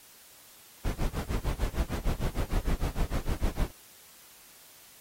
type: noise with tremolo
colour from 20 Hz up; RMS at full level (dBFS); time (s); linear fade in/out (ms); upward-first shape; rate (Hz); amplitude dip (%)
brown; -26; 0.85-3.71; 0; sine; 6.6; 95
effects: white hiss -54 dBFS RMS until 5 s + AAC 48 kbps